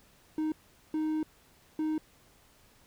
triangle tone bursts at uneven times, 311.1 Hz, D#4, in tune, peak -26 dBFS, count 3, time 0.38-0.52 / 0.94-1.23 / 1.79-1.98 s, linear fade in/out 2 ms, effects pink hiss -62 dBFS RMS until 2.86 s

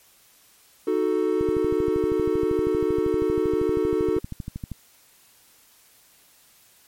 triangle chord, D# diminished, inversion none, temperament equal, 311.1 / 370 / 440 Hz, D#4 / F#4 / A4, 0 / 0 / 0 cents, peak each -24 / -22 / -22 dBFS, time 0.87-4.19 s, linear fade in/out 5 ms
click train, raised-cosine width 5 ms, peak -19 dBFS, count 43, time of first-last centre 1.41-4.717 s, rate 12.7 Hz
effects white hiss -56 dBFS RMS until 6.87 s + MP3 64 kbps

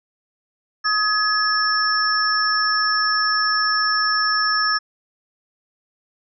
sine tone cluster, 1261 / 1696 / 5390 Hz, D#6 / G#6 / E8, +23 / +36 / +38 cents, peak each -21 dBFS, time 0.84-4.79 s, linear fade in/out 20 ms, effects none

